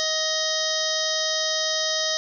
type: harmonic tone with a mistuned harmonic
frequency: 631 Hz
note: D#5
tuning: 24 cents sharp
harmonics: 1 / 2 / 3 / 5 / 6 / 7 / 8 / 9 / 10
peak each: -29 / -37 / -31 / -31 / -29 / -35 / -28 / -31 / -35 dBFS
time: 0-2.17 s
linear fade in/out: 0 ms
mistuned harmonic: 3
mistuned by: -17 cents
effects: none